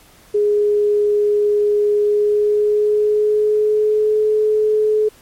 sine tone with pitch glide, 415.3 to 428.2 Hz, G#4 to A4, 0 to -47 cents, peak -12 dBFS, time 0.34-5.09 s, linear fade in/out 10 ms, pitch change +53 cents, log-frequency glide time 1.99-4.21 s, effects pink hiss -48 dBFS RMS until 5.21 s + MP3 64 kbps

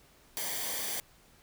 white noise with comb filter, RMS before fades -35 dBFS, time 0.37-1 s, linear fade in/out 0 ms, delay 0.75 ms, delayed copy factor -0.6, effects pink hiss -61 dBFS RMS until 1.42 s

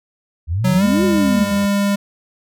sine exponential two-way sweep, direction up then down, 73.9 to 376.2 to 187.7 Hz, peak -16 dBFS, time 0.47-1.53 s, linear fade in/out 50 ms, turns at 1.04 s
square tone with pitch glide, 185.5 to 201.1 Hz, F#3 to G3, +5 to +44 cents, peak -15 dBFS, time 0.64-1.96 s, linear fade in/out 10 ms, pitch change +139 cents, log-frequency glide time 0.77-0.83 s
sawtooth tone with vibrato, 88.4 Hz, F2, 22 cents sharp, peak -25 dBFS, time 0.67-1.66 s, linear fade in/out 0 ms, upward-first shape sine, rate 7.8 Hz, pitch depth 250 cents each way
effects none

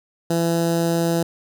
15% pulse tone with notch filter, 167.7 Hz, E3, 30 cents sharp, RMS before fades -20 dBFS, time 0.3-1.23 s, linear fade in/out 5 ms, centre 2200 Hz, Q 0.74, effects none

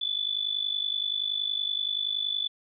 sine tone with amplitude modulation, 3477 Hz, A7, 21 cents flat, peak -23 dBFS, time 0.01-2.48 s, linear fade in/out 10 ms, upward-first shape sine, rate 50.6 Hz, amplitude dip 80%, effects none

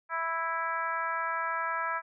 harmonic tone, 329.6 Hz, E4, in tune, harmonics 2 / 3 / 4 / 5 / 6 / 7, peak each -40 / -34 / -33 / -35 / -43 / -44 dBFS, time 0.09-2.02 s, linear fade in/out 50 ms, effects none

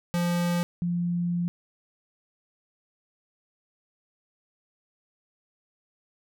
square / sine tone pair in turn, 173.9 / 173.9 Hz, F3 / F3, -7 / -7 cents, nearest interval unison, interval 0 cents, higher neither, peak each -24 dBFS, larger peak neither, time 0.14-0.63 / 0.82-1.48 s, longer second, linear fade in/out 0 ms, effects none

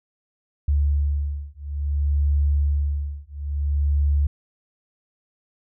sine beating tone pair, 71.8 / 72.38 Hz, D2 / D2, -39 / -25 cents, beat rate 0.58 Hz, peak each -22 dBFS, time 0.68-4.27 s, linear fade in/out 5 ms, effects none

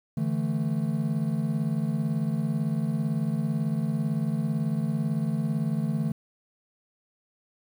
triangle chord, D suspended second, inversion none, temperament equal, 146.83 / 164.81 / 220 Hz, D3 / E3 / A3, 0 / 0 / 0 cents, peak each -27 dBFS, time 0.17-6.12 s, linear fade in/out 5 ms, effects 9-bit

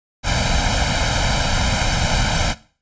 pink noise with comb filter, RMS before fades -18 dBFS, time 0.23-2.55 s, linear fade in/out 50 ms, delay 1.3 ms, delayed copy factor +0.95, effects noise-tail reverb RT60 0.4 s tail -18 dB re dry + resampled to 16000 Hz

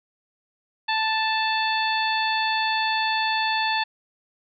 harmonic tone, 880 Hz, A5, in tune, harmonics 1 / 2 / 3 / 4 / 5, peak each -24 / -27 / -29 / -30 / -31 dBFS, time 0.88-3.84 s, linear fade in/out 10 ms, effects none

